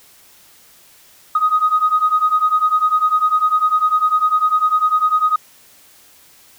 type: beating tone pair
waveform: sine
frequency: 1244.5 / 1254.5 Hz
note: D#6 / D#6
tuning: 0 / +14 cents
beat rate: 10 Hz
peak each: -16 / -14 dBFS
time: 1.35-5.36 s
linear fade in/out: 5 ms
effects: tanh soft clip ceiling -5 dBFS + white hiss -48 dBFS RMS until 6.58 s